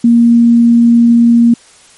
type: tone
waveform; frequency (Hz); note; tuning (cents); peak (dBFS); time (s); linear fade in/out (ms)
sine; 234.7; A#3; +12; -3; 0.04-1.54; 5
effects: white hiss -42 dBFS RMS until 1.97 s + MP3 48 kbps